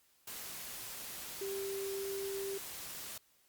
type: tone in noise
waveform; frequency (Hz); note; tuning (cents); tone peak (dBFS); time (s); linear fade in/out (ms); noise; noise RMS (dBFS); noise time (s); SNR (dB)
sine; 392.3; G4; +1; -37; 1.41-2.58; 5; white; -45; 0.27-3.18; +5
effects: white hiss -70 dBFS RMS until 3.48 s + Opus 48 kbps